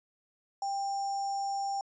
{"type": "tone with sample-and-hold", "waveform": "sine", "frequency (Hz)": 792, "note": "G5", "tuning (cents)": 18, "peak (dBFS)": -30, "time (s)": [0.62, 1.81], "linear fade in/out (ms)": 2, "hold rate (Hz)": 6300, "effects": ["resampled to 16000 Hz"]}